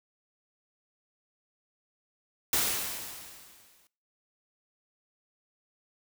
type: noise with exponential decay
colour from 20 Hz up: white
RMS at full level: -25 dBFS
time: 2.53-3.87 s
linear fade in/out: 1 ms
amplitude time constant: 290 ms
effects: noise-tail reverb RT60 0.4 s tail -21 dB re dry